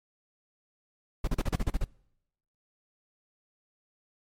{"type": "noise bursts", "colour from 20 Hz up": "brown", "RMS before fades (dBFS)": -26, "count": 9, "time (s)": [1.24, 1.843], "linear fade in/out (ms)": 5, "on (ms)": 35, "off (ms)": 36, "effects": ["noise-tail reverb RT60 0.8 s tail -24 dB re dry", "MP3 64 kbps"]}